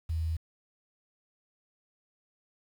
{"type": "tone with quantisation", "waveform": "sine", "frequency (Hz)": 80.9, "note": "E2", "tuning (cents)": -32, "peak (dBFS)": -28, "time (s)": [0.09, 0.37], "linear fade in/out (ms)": 10, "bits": 9, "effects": []}